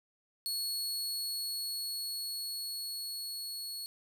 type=tone with level ramp; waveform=sawtooth; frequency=4360 Hz; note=C#8; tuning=29 cents flat; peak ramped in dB=-30 to -36 dBFS; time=0.46-3.86 s; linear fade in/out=0 ms; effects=none